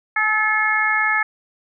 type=harmonic tone with a mistuned harmonic; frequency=431.9 Hz; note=A4; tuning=32 cents flat; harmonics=2 / 3 / 4 / 5; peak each=-25 / -23 / -19 / -21 dBFS; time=0.16-1.23 s; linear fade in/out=5 ms; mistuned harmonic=2; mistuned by=-16 cents; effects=none